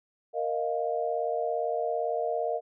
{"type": "chord", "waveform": "sine", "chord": "Bb suspended fourth", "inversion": "none", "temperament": "just", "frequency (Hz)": [466.2, 621.6, 699.2], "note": ["Bb4", "Eb5", "F5"], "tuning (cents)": [0, -2, 2], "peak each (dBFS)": -31, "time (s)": [0.33, 2.61], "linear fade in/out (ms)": 50, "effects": []}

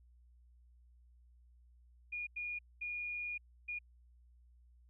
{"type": "tone bursts at uneven times", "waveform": "sine", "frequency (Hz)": 2436, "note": "D#7", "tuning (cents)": -37, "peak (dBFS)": -38, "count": 4, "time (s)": [[2.12, 2.27], [2.36, 2.59], [2.81, 3.38], [3.68, 3.79]], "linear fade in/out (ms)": 10, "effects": ["added 60 Hz sine -61 dBFS peak until 4.89 s"]}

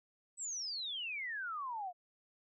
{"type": "exponential sweep", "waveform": "sine", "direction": "down", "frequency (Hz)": [8090, 689], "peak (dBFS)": -38, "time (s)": [0.37, 1.93], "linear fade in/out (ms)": 50, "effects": []}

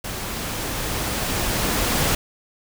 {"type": "noise with level ramp", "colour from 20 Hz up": "pink", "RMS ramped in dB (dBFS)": [-30, -20], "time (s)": [0.04, 2.15], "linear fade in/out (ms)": 5, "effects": []}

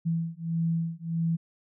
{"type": "beating tone pair", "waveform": "sine", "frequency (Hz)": [164.81, 166.41], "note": ["E3", "E3"], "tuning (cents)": [0, 17], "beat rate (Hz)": 1.6, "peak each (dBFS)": -29, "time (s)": [0.05, 1.37], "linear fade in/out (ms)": 20, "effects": []}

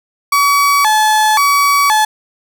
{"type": "tone with vibrato", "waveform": "35% pulse", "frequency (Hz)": 989, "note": "B5", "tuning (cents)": 2, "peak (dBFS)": -7, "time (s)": [0.32, 2.05], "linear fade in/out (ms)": 5, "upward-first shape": "square", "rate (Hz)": 0.95, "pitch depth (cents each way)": 240, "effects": []}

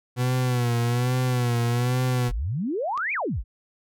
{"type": "tone with vibrato", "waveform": "40% pulse", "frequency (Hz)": 122.8, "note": "B2", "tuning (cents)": -9, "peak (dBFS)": -20, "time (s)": [0.16, 2.32], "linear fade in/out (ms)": 50, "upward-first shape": "sine", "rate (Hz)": 1.2, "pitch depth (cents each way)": 66}
{"type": "exponential two-way sweep", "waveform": "sine", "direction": "up then down", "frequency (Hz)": [33.94, 2532, 33.94], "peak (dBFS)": -24, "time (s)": [2.27, 3.44], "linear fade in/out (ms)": 50, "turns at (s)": 3.13}
{"type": "click", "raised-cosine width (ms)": 0.2, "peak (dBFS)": -22, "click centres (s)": 2.976}
{"effects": []}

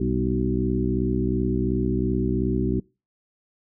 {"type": "harmonic tone with a mistuned harmonic", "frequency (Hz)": 62.8, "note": "B1", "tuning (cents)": 30, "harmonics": [1, 2, 3, 4, 5, 6], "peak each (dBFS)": [-28, -28, -28, -28, -28, -28], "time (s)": [0, 2.8], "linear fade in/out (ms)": 5, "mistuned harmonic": 3, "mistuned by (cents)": 63, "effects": ["noise-tail reverb RT60 0.3 s tail -25 dB re dry"]}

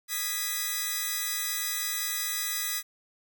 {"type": "chord", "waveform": "5% pulse", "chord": "G# minor", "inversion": "second", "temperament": "equal", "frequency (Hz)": [1244.5, 1661.2, 1975.5], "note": ["D#6", "G#6", "B6"], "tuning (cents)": [0, 0, 0], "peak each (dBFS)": [-25, -25, -20], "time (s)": [0.08, 2.83], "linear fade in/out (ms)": 50, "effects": []}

